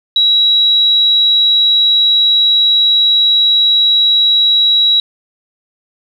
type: tone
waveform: sine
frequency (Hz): 3880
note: B7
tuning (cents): -31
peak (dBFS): -7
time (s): 0.16-5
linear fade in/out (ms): 2
effects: 7-bit